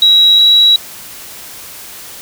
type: tone pair in turn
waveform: sine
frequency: 3868 / 3886 Hz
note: B7 / B7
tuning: -37 / -29 cents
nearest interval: unison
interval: 8 cents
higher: second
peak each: -4 dBFS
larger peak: neither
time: 0.02-0.39 / 0.39-0.76 s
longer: neither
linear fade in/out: 2 ms
effects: white hiss -31 dBFS RMS until 2.21 s